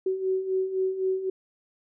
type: beating tone pair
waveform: sine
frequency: 374.7 / 378.6 Hz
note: F#4 / F#4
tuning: +22 / +40 cents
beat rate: 3.9 Hz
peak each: -31 / -25 dBFS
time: 0.06-1.3 s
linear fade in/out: 5 ms
effects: none